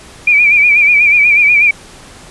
sine tone with vibrato, 2365 Hz, D7, 12 cents sharp, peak -5 dBFS, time 0.27-1.71 s, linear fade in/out 5 ms, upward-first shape sine, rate 8.2 Hz, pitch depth 68 cents each way, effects pink hiss -36 dBFS RMS until 2.3 s + resampled to 24000 Hz

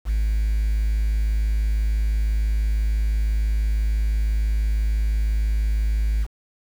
triangle tone, 53 Hz, G#1, 36 cents sharp, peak -15 dBFS, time 0.05-6.27 s, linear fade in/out 50 ms, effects tanh soft clip ceiling -14 dBFS + 7-bit

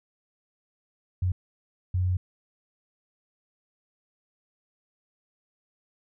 sine tone bursts at uneven times, 91.2 Hz, F#2, 24 cents flat, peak -22 dBFS, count 2, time 1.22-1.32 / 1.94-2.17 s, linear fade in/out 5 ms, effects none

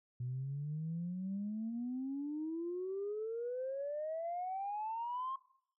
sine exponential sweep, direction up, 121.5 to 1077 Hz, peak -36 dBFS, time 0.2-5.36 s, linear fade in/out 5 ms, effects noise-tail reverb RT60 0.7 s tail -21 dB re dry + tanh soft clip ceiling -32 dBFS

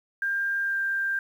sine tone with pitch glide, 1597 to 1586 Hz, G6 to G6, +32 to +20 cents, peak -24 dBFS, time 0.22-1.19 s, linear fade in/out 2 ms, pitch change -12 cents, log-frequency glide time 0.62-0.78 s, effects 9-bit

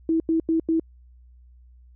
sine tone bursts, 325.2 Hz, E4, 23 cents flat, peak -18 dBFS, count 4, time 0.09-0.797 s, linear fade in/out 2 ms, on 110 ms, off 89 ms, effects added 61 Hz sine -48 dBFS peak until 1.95 s

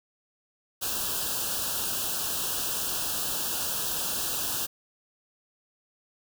white band-stop noise, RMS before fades -30 dBFS, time 0.81-4.67 s, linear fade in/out 20 ms, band 1700 to 2600 Hz, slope 96 dB/octave, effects none

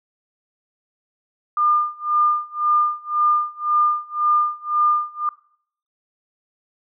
sine tone with tremolo, 1205 Hz, D6, 44 cents sharp, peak -13 dBFS, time 1.57-5.29 s, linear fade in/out 2 ms, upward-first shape sine, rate 1.9 Hz, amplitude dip 95%, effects noise-tail reverb RT60 0.6 s tail -21 dB re dry

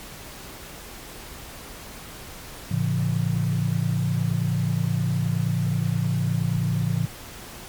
sine chord, A major, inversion none, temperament equal with one note detuned, 110 / 138.59 / 169.06 Hz, A2 / C#3 / E3, 0 / 0 / +44 cents, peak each -25 dBFS, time 2.71-7.06 s, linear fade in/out 5 ms, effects pink hiss -40 dBFS RMS until 7.68 s + MP3 96 kbps

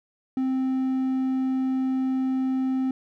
triangle tone, 261.6 Hz, C4, in tune, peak -20 dBFS, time 0.37-2.91 s, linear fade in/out 2 ms, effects none

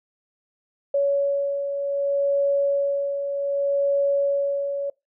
sine beating tone pair, 561 / 561.65 Hz, C#5 / C#5, +21 / +23 cents, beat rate 0.65 Hz, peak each -29 / -20 dBFS, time 0.94-4.9 s, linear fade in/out 5 ms, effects noise-tail reverb RT60 0.2 s tail -23 dB re dry

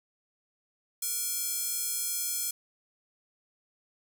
square tone with high-pass filter, 471.4 Hz, A#4, 19 cents sharp, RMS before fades -32 dBFS, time 1.02-2.51 s, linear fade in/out 5 ms, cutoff 8200 Hz, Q 0.96, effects none

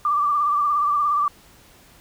sine tone with vibrato, 1174.7 Hz, D6, in tune, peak -17 dBFS, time 0.05-1.28 s, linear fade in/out 2 ms, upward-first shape sine, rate 17 Hz, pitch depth 47 cents each way, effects pink hiss -51 dBFS RMS until 2 s

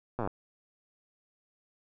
slowing click train, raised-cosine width 1 ms, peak -19 dBFS, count 10, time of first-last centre 0.19-0.275 s, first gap 8 ms, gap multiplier 1.04, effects none

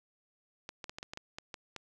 clicks, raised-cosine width 0.2 ms, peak -24 dBFS, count 10, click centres 0.691 / 0.842 / 0.895 / 0.985 / 1.029 / 1.135 / 1.174 / 1.385 / 1.542 / 1.763 s, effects none

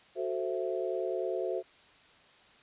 sine chord, F# half-diminished seventh, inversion none, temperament equal with one note detuned, 370 / 440 / 523.3 / 663.8 Hz, F#4 / A4 / C5 / E5, 0 / 0 / 0 / +12 cents, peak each -34 / -37 / -36 / -37 dBFS, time 0.15-1.63 s, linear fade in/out 50 ms, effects white hiss -59 dBFS RMS until 2.62 s + resampled to 8000 Hz

